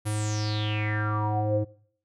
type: tone with low-pass filter sweep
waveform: square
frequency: 106.3 Hz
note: G#2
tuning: 41 cents sharp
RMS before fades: -27 dBFS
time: 0.05-1.65 s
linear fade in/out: 20 ms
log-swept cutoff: 11000 to 430 Hz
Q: 7.9
effects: noise-tail reverb RT60 0.6 s tail -21 dB re dry